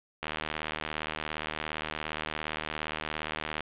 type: click train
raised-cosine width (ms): 0.3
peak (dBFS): -16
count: 262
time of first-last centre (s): 0.23-3.606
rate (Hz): 77.3
effects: resampled to 8000 Hz + 8-bit